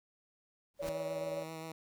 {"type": "noise with exponential growth", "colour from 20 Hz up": "pink", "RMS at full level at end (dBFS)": -40, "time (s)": [0.74, 0.89], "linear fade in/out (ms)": 1, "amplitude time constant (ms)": 31}
{"type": "tone with tremolo", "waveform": "sine", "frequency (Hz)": 569, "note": "C#5", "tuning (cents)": 45, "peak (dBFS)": -34, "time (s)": [0.79, 1.44], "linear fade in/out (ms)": 20, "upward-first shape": "square", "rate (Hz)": 19, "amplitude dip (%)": 45}
{"type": "tone with vibrato", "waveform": "10% pulse", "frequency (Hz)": 160.8, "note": "E3", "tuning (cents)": -43, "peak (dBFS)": -34, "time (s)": [0.82, 1.72], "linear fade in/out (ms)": 2, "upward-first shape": "sine", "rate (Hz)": 7.5, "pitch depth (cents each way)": 17}
{"effects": []}